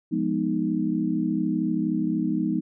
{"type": "chord", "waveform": "sine", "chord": "F half-diminished seventh", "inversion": "none", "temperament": "equal", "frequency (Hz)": [174.61, 207.7, 246.9, 311.1], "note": ["F3", "Ab3", "Cb4", "Eb4"], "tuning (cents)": [0, 0, 0, 0], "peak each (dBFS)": [-29, -28, -28, -26], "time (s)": [0.11, 2.61], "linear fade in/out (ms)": 20, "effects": []}